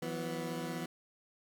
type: chord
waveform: 20% pulse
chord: E suspended second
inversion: none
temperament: equal with one note detuned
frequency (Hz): 164.81 / 180.88 / 246.9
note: E3 / F#3 / B3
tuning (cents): 0 / -39 / 0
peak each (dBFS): -35 / -39 / -36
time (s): 0.02-0.86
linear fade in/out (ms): 5
effects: none